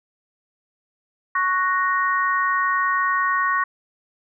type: chord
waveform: sine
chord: F# major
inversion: second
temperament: equal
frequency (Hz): 1108.7 / 1480 / 1864.7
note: C#6 / F#6 / A#6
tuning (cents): 0 / 0 / 0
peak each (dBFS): -20 / -26 / -23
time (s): 1.35-3.64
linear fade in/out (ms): 5
effects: none